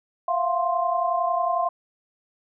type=tone cluster; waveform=sine; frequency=679 / 710 / 1049 Hz; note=F5 / F5 / C6; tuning=-49 / +28 / +4 cents; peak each=-25 dBFS; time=0.28-1.69 s; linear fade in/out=5 ms; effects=none